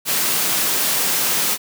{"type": "high-pass noise", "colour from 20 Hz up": "white", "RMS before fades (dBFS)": -19, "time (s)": [0.05, 1.58], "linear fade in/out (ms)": 50, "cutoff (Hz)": 130, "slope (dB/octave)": 48, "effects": []}